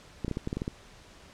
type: clicks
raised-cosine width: 3 ms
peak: -18 dBFS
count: 9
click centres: 0.247 / 0.281 / 0.313 / 0.371 / 0.474 / 0.529 / 0.57 / 0.619 / 0.679 s
effects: pink hiss -53 dBFS RMS until 1.33 s + low-pass 7000 Hz 12 dB/octave